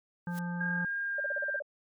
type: noise with exponential growth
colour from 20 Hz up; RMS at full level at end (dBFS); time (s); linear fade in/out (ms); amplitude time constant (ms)
white; -44; 0.26-0.39; 2; 27
type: harmonic tone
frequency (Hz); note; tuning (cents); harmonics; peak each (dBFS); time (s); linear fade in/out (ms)
174.61; F3; 0; 1 / 3 / 5 / 7 / 9; -33 / -50 / -44 / -53 / -43; 0.27-0.85; 2
type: tone with pitch glide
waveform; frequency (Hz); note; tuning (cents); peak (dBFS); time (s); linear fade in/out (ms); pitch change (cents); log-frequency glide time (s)
sine; 1613 to 1586.2; G6 to G6; +49 to +20; -31; 0.6-1.6; 10; -29; 0.99-1.49
type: tone bursts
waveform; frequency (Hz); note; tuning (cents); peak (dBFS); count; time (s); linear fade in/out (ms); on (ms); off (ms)
sine; 582; D5; -16; -33; 8; 1.18-1.623; 5; 23; 37
effects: none